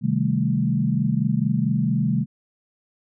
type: chord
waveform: sine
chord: A half-diminished seventh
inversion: first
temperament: equal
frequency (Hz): 130.81 / 155.56 / 196 / 220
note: C3 / Eb3 / G3 / A3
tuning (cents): 0 / 0 / 0 / 0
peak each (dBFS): -24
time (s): 0.01-2.26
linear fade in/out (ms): 50
effects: none